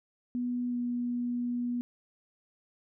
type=tone with pitch glide; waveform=sine; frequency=245.2 to 242.7 Hz; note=B3 to B3; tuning=-12 to -30 cents; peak=-29 dBFS; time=0.35-1.81 s; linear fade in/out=0 ms; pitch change=-18 cents; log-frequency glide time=0.69-0.76 s; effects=none